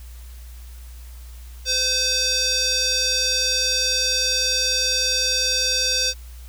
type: tone with band-pass filter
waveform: square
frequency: 515 Hz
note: C5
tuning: 28 cents flat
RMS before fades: -21 dBFS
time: 1.65-6.14 s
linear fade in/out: 50 ms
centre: 5000 Hz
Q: 3.5
effects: added 60 Hz sine -36 dBFS peak until 6.48 s + white hiss -50 dBFS RMS until 6.48 s